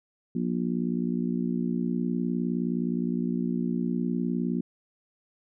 harmonic tone, 59.5 Hz, A#1, 36 cents sharp, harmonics 3 / 4 / 5 / 6, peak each -29 / -28 / -36 / -36 dBFS, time 0.35-4.61 s, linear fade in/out 5 ms, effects none

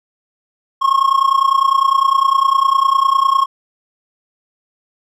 triangle tone with amplitude modulation, 1082 Hz, C#6, 42 cents flat, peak -5 dBFS, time 0.81-3.46 s, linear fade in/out 20 ms, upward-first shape sine, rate 29.9 Hz, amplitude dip 85%, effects none

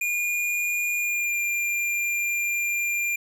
square tone with pitch glide, 2427 to 2392 Hz, D#7 to D7, -44 to +31 cents, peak -24 dBFS, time 0.01-3.16 s, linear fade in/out 5 ms, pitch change -25 cents, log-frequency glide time 0.96-1.39 s, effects none

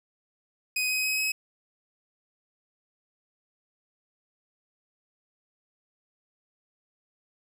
sawtooth tone with pitch steps, 2507 / 2523 / 2539 / 2555 Hz, D#7 / D#7 / D#7 / D#7, +12 / +23 / +34 / +45 cents, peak -22 dBFS, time 0.76-1.32 s, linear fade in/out 5 ms, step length 140 ms, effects 9-bit

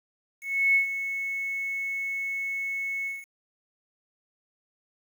sine tone with ADSR envelope, 2200 Hz, C#7, 14 cents flat, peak -17 dBFS, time 0.41-3.26 s, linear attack 340 ms, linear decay 110 ms, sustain -11 dB, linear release 200 ms, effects 8-bit

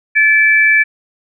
sine tone pair together, 1732 / 2322 Hz, A6 / D7, -28 / -20 cents, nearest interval perfect fourth, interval 508 cents, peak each -10 dBFS, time 0.15-0.84 s, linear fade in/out 20 ms, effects none

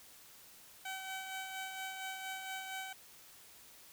15% pulse tone with tremolo, 763 Hz, G5, 47 cents flat, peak -33 dBFS, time 0.85-2.93 s, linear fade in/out 5 ms, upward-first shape sine, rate 4.3 Hz, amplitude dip 40%, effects white hiss -58 dBFS RMS until 3.92 s

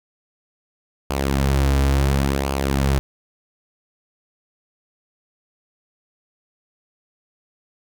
sawtooth tone with flanger, 68.5 Hz, C#2, 20 cents flat, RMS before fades -19 dBFS, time 1.1-2.99 s, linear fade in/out 0 ms, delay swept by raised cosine 0.52 to 5.52 ms, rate 0.71 Hz, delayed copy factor -0.55, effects none

